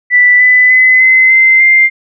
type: tone with pitch steps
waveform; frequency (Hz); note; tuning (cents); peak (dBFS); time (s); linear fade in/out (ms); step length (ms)
sine; 1975.5 / 1999.6 / 2024 / 2049 / 2074 / 2099; B6 / B6 / B6 / C7 / C7 / C7; 0 / +21 / +42 / -37 / -16 / +5; -3; 0.1-1.9; 50; 300
effects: none